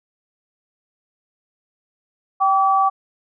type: tone pair together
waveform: sine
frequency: 778 / 1149.8 Hz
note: G5 / D6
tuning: -13 / -37 cents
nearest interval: perfect fifth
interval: 676 cents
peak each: -16 dBFS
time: 2.4-2.9 s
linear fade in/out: 20 ms
effects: none

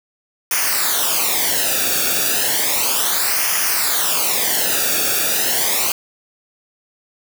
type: noise with flanger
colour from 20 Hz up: white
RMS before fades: -18 dBFS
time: 0.51-5.92 s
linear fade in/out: 2 ms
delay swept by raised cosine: 0.25 to 0.99 ms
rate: 0.33 Hz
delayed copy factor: -0.75
effects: none

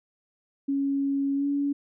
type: tone with pitch glide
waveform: sine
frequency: 277.2 to 283.4 Hz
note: C#4 to C#4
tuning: 0 to +38 cents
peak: -23 dBFS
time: 0.68-1.73 s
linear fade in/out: 10 ms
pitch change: +38 cents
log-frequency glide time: 1.35-1.46 s
effects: none

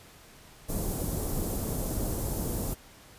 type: band-stop noise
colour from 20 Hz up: pink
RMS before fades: -31 dBFS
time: 0.68-2.75 s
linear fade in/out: 20 ms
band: 550 to 10000 Hz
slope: 12 dB/octave
effects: pink hiss -53 dBFS RMS until 3.18 s + resampled to 32000 Hz

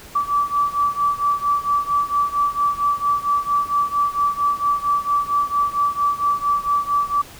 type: beating tone pair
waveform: sine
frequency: 1155 / 1159.4 Hz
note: D6 / D6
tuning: -29 / -23 cents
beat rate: 4.4 Hz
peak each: -19 / -21 dBFS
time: 0.15-7.22 s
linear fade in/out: 10 ms
effects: pink hiss -41 dBFS RMS until 7.39 s

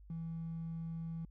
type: tone with hard clipping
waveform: triangle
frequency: 164.3 Hz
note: E3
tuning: 5 cents flat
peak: -39 dBFS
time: 0.1-1.25 s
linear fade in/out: 2 ms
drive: 3 dB
effects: added 50 Hz sine -54 dBFS peak until 1.3 s

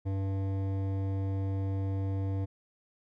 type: tone with hard clipping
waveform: triangle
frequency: 97 Hz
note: G2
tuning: 18 cents flat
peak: -31 dBFS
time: 0.05-2.46 s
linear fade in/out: 20 ms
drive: 17 dB
effects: none

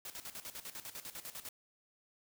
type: noise with tremolo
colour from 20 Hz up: white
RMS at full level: -45 dBFS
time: 0.05-1.49 s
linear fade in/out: 2 ms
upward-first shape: square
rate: 10 Hz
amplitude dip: 75%
effects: none

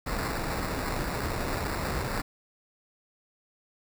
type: noise with sample-and-hold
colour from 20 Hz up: pink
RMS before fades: -31 dBFS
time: 0.06-2.22 s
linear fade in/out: 10 ms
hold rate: 3150 Hz
effects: none

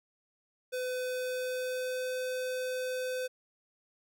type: tone with pitch glide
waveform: square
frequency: 505 to 509.1 Hz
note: B4 to C5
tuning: +39 to -47 cents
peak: -33 dBFS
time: 0.72-3.28 s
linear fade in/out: 20 ms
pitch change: +14 cents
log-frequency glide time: 1.02-2.12 s
effects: none

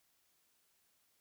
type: silence
effects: white hiss -75 dBFS RMS until 1.2 s

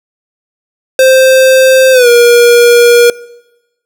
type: tone with pitch glide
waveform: square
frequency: 523.3 to 477.1 Hz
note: C5 to A#4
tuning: 0 to +40 cents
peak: -3 dBFS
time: 0.99-3.1 s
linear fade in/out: 2 ms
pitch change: -160 cents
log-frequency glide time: 1.92-2.08 s
effects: noise-tail reverb RT60 1.0 s tail -22 dB re dry

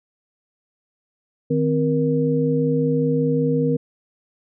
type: tone cluster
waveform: sine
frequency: 154.5 / 259.7 / 471.4 Hz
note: D#3 / C4 / A#4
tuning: -12 / -13 / +19 cents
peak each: -21 dBFS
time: 1.5-3.77 s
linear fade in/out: 10 ms
effects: none

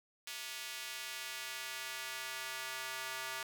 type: tone with high-pass filter sweep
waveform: square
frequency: 130.81 Hz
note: C3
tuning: in tune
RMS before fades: -43 dBFS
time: 0.27-3.43 s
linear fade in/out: 2 ms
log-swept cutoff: 2600 to 1300 Hz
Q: 0.95
effects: none

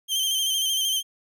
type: tone with vibrato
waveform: sawtooth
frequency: 3136 Hz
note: G7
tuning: in tune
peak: -19 dBFS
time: 0.08-1.03 s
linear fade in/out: 50 ms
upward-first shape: square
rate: 13 Hz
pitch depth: 34 cents each way
effects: none

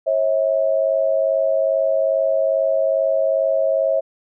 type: tone pair together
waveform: sine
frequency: 542 / 644.4 Hz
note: C#5 / E5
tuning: -39 / -39 cents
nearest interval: minor third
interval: 300 cents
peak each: -18 dBFS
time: 0.06-4.01 s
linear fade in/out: 20 ms
effects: none

